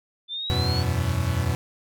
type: exponential sweep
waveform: sine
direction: up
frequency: 3520 to 4493 Hz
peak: -28 dBFS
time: 0.28-0.84 s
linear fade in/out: 50 ms
type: chord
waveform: 40% pulse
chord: E suspended second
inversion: none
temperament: equal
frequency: 82.41 / 92.5 / 123.47 Hz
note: E2 / F#2 / B2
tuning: 0 / 0 / 0 cents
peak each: -26 / -25 / -25 dBFS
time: 0.5-1.55 s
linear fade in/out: 0 ms
effects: none